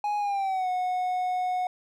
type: tone with pitch glide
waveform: triangle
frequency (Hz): 830.6 to 731.5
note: G#5 to F#5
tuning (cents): 0 to -20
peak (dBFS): -23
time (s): 0.04-1.67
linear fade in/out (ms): 2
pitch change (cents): -220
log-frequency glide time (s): 0.18-0.69
effects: none